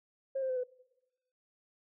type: tone with pitch steps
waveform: sine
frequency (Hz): 537 / 524.4 / 512.2 / 500.2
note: C5 / C5 / C5 / B4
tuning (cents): +45 / +4 / -37 / +22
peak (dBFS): -30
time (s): 0.35-0.638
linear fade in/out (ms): 10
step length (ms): 72
effects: noise-tail reverb RT60 1.0 s tail -22 dB re dry + tanh soft clip ceiling -26 dBFS